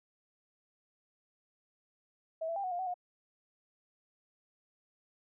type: tone with pitch steps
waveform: sine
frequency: 646 / 667 / 794 / 738 / 703 / 750 / 717 Hz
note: E5 / E5 / G5 / F#5 / F5 / F#5 / F5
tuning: -35 / +20 / +22 / -5 / +11 / +23 / +45 cents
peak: -33 dBFS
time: 2.41-2.942 s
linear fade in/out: 10 ms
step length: 76 ms
effects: none